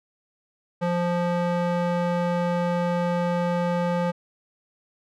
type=tone with band-pass filter; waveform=square; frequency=174.61 Hz; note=F3; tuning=in tune; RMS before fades=-24 dBFS; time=0.81-4.12 s; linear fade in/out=20 ms; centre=620 Hz; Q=0.74; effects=none